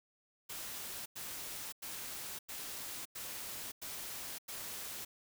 white noise bursts, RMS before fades -44 dBFS, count 7, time 0.49-5.05 s, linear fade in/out 10 ms, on 570 ms, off 95 ms, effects none

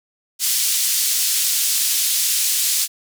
white band-pass noise, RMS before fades -19 dBFS, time 0.39-2.88 s, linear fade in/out 50 ms, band 3700 to 12000 Hz, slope 12 dB/octave, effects none

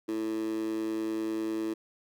15% pulse tone with high-pass filter, 110 Hz, A2, in tune, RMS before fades -32 dBFS, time 0.08-1.74 s, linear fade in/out 10 ms, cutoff 320 Hz, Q 5.3, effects none

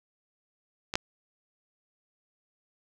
clicks, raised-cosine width 0.2 ms, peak -15 / -8 dBFS, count 2, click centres 0.939 / 0.955 s, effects none

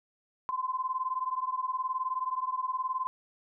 sine beating tone pair, 1024 / 1043 Hz, C6 / C6, -38 / -6 cents, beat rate 19 Hz, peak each -32 / -33 dBFS, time 0.49-3.07 s, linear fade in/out 0 ms, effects none

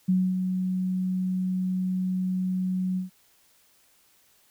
sine tone with ADSR envelope, 185 Hz, F#3, in tune, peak -18 dBFS, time 0.08-3.1 s, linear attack 13 ms, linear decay 250 ms, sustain -6 dB, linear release 130 ms, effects white hiss -62 dBFS RMS until 4.5 s

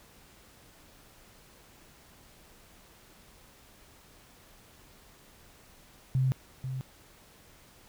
sine tone with echo, 130.81 Hz, C3, in tune, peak -23 dBFS, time 6.15-6.32 s, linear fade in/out 0 ms, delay 490 ms, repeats 1, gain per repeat -9 dB, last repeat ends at 6.81 s, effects pink hiss -57 dBFS RMS until 7.88 s

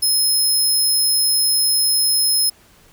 20% pulse tone, 5150 Hz, E8, 41 cents flat, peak -9 dBFS, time 0.02-2.5 s, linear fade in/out 10 ms, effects pink hiss -51 dBFS RMS until 2.92 s

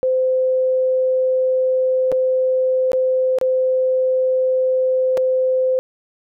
sine tone with dropouts, 516 Hz, C5, 24 cents flat, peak -14 dBFS, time 0.03-5.79 s, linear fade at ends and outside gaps 0 ms, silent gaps 2.117-2.124 / 2.918-2.932 / 3.386-3.413 / 5.172-5.176 s, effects none

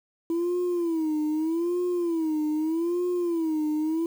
sine tone with vibrato, 329.6 Hz, E4, in tune, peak -21 dBFS, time 0.3-4.06 s, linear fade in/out 2 ms, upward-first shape sine, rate 0.81 Hz, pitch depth 140 cents each way, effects tanh soft clip ceiling -22 dBFS + 8-bit

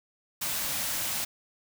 white band-stop noise, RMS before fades -31 dBFS, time 0.41-1.25 s, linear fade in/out 10 ms, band 340 to 480 Hz, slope 96 dB/octave, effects none

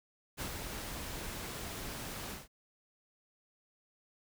pink noise with ADSR envelope, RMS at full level -38 dBFS, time 0.37-2.48 s, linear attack 38 ms, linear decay 95 ms, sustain -4 dB, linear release 170 ms, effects none

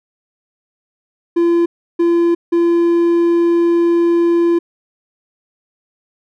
triangle tone bursts at uneven times, 341.1 Hz, F4, 41 cents flat, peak -8 dBFS, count 3, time 1.36-1.66 / 1.99-2.35 / 2.52-4.59 s, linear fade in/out 10 ms, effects none

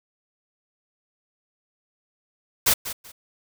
white noise with echo, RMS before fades -18 dBFS, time 2.66-2.74 s, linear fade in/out 10 ms, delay 190 ms, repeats 2, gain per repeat -13 dB, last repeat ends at 3.12 s, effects none

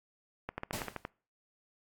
clicks, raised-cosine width 0.5 ms, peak -21 dBFS, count 8, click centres 0.49 / 0.58 / 0.634 / 0.709 / 0.818 / 0.883 / 0.963 / 1.051 s
pink noise with exponential decay, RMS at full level -35 dBFS, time 0.73-1.08 s, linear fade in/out 0 ms, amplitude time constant 74 ms
effects noise-tail reverb RT60 0.4 s tail -24 dB re dry + AAC 64 kbps

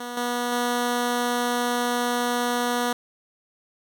10% pulse tone with level steps, 242.7 Hz, B3, 30 cents flat, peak -23 / -16 / -14 dBFS, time 0-2.93 s, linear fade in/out 5 ms, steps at 0.17 / 0.52 s, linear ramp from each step 2 ms, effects none

